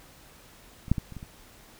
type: clicks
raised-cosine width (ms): 5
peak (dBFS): -28 / -8 / -17 / -29 / -26 / -28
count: 6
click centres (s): 0.882 / 0.916 / 0.982 / 1.123 / 1.167 / 1.229
effects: pink hiss -53 dBFS RMS until 1.79 s